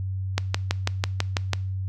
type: click train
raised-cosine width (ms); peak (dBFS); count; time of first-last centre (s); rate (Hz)
0.2; -5; 8; 0.38-1.533; 6.07
effects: noise-tail reverb RT60 0.5 s tail -22 dB re dry + added 95 Hz sine -26 dBFS peak until 1.88 s